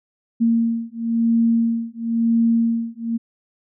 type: beating tone pair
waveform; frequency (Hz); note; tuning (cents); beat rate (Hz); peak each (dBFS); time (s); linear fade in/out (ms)
sine; 229.7 / 230.68; A#3 / A#3; -25 / -18; 0.98; -19; 0.4-3.18; 20
effects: none